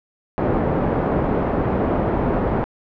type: low-pass noise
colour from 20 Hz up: white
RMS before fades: -20 dBFS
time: 0.38-2.64 s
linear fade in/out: 0 ms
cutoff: 560 Hz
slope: 12 dB/octave
effects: low-pass 2000 Hz 12 dB/octave